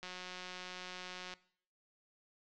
click train, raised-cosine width 0.2 ms, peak -28 dBFS, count 239, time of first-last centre 0.03-1.338 s, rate 182 Hz, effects noise-tail reverb RT60 0.6 s tail -20 dB re dry + low-pass 6000 Hz 12 dB/octave

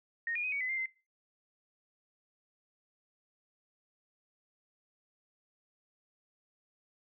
sine tone with pitch steps, 1856 / 2430 / 2511 / 2249 / 2020 / 2101 / 2069 Hz, A#6 / D#7 / D#7 / C#7 / B6 / C7 / C7, -8 / -42 / +15 / +24 / +39 / +7 / -20 cents, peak -32 dBFS, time 0.27-0.858 s, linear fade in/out 2 ms, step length 84 ms, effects noise-tail reverb RT60 0.3 s tail -21 dB re dry

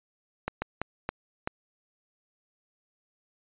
slowing click train, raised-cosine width 0.5 ms, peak -14 dBFS, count 5, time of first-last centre 0.48-1.475 s, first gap 140 ms, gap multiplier 1.4, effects resampled to 8000 Hz

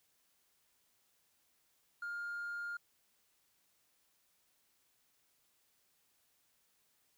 triangle tone, 1410 Hz, F6, 16 cents sharp, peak -36 dBFS, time 2.02-2.77 s, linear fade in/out 5 ms, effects tanh soft clip ceiling -35 dBFS + white hiss -75 dBFS RMS until 7.17 s

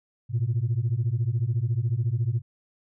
sine beating tone pair, 110 / 124 Hz, A2 / B2, 0 / +7 cents, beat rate 14 Hz, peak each -24 dBFS, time 0.29-2.42 s, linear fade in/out 50 ms, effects tanh soft clip ceiling -18 dBFS

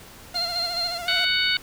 sawtooth tone with vibrato, 694 Hz, F5, 11 cents flat, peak -27 dBFS, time 0.34-1.25 s, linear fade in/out 5 ms, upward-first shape sine, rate 14 Hz, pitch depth 51 cents each way
sine tone with tremolo, 4186 Hz, C8, in tune, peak -23 dBFS, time 0.35-0.98 s, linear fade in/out 10 ms, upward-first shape square, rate 4.8 Hz, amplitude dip 45%
harmonic tone, 743 Hz, F#5, 7 cents sharp, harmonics 2 / 3 / 4 / 5 / 6, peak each -26 / -26 / -26 / -26 / -26 dBFS, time 1.08-1.57 s, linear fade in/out 2 ms
effects pink hiss -45 dBFS RMS until 1.62 s

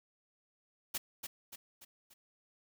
white noise with echo, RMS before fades -36 dBFS, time 0.94-0.98 s, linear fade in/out 10 ms, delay 290 ms, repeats 4, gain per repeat -6 dB, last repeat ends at 2.14 s, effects none

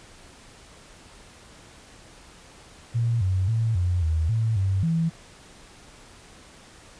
sine tone with pitch steps, 116.8 / 93.5 / 113 / 89 / 79.8 / 112.1 / 96.2 / 164.5 Hz, A#2 / F#2 / A2 / F2 / D#2 / A2 / G2 / E3, +4 / +19 / +47 / +33 / +44 / +33 / -32 / -3 cents, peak -20 dBFS, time 2.94-5.1 s, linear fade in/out 20 ms, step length 270 ms, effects pink hiss -49 dBFS RMS until 6.99 s + resampled to 22050 Hz

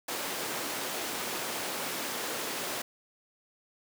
pink high-pass noise, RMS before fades -35 dBFS, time 0.08-2.82 s, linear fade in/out 5 ms, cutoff 320 Hz, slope 12 dB/octave, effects none

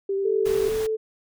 sine tone with vibrato, 392 Hz, G4, in tune, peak -22 dBFS, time 0.09-0.69 s, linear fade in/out 5 ms, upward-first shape square, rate 11 Hz, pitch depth 10 cents each way
sine tone, 438.4 Hz, A4, 6 cents flat, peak -22 dBFS, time 0.24-0.97 s, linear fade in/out 20 ms
pink noise, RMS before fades -36 dBFS, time 0.45-0.87 s, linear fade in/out 10 ms
effects none

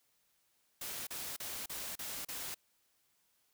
white noise bursts, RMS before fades -42 dBFS, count 6, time 0.81-2.545 s, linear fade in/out 5 ms, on 260 ms, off 35 ms, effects white hiss -75 dBFS RMS until 3.53 s

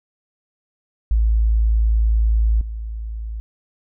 sine tone with level steps, 55 Hz, A1, in tune, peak -13 / -25 dBFS, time 1.11-3.4 s, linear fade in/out 0 ms, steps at 2.61 s, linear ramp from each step 2 ms, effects none

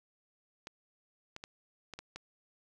clicks, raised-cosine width 0.2 ms, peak -26 dBFS, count 6, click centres 0.671 / 1.364 / 1.439 / 1.937 / 1.99 / 2.16 s, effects none

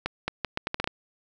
accelerating click train, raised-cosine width 0.3 ms, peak -11 dBFS, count 9, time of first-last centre 0.06-0.875 s, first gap 220 ms, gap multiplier 0.76, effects none

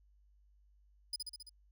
35% pulse tone with echo, 4978 Hz, D#8, in tune, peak -34 dBFS, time 1.13-1.16 s, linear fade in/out 5 ms, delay 67 ms, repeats 5, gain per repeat -3 dB, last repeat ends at 1.495 s, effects added 50 Hz sine -64 dBFS peak until 1.71 s

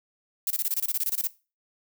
violet noise bursts, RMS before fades -26 dBFS, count 14, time 0.47-1.272 s, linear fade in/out 2 ms, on 35 ms, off 24 ms, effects noise-tail reverb RT60 0.3 s tail -19 dB re dry

